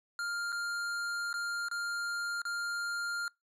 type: tone with dropouts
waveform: square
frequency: 1401 Hz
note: F6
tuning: 5 cents sharp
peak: -34 dBFS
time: 0.19-3.28 s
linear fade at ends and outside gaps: 1 ms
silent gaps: 0.521-0.526 / 1.329-1.34 / 1.685-1.713 / 2.418-2.452 s
effects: noise-tail reverb RT60 0.2 s tail -25 dB re dry + low-pass 9000 Hz 12 dB/octave